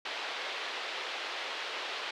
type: band-pass noise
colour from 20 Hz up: white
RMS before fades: -38 dBFS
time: 0.05-2.11 s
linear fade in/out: 5 ms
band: 390 to 3800 Hz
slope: 24 dB/octave
effects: none